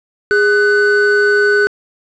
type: tone pair together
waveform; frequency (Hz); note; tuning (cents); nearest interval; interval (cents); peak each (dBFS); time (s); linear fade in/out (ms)
triangle; 411 / 1498; G#4 / F#6; -18 / +21; octave + minor seventh; 2239; -10; 0.31-1.67; 0
effects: resampled to 16000 Hz + 7-bit